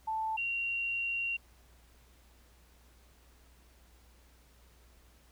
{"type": "tone pair in turn", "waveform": "sine", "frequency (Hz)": [880, 2756], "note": ["A5", "F7"], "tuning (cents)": [0, -24], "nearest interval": "octave + minor sixth", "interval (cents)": 1976, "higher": "second", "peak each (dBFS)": [-31, -31], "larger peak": "neither", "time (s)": [[0.07, 0.37], [0.37, 1.37]], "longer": "second", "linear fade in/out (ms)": 10, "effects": ["added 60 Hz sine -60 dBFS peak until 5.31 s", "pink hiss -65 dBFS RMS until 5.31 s"]}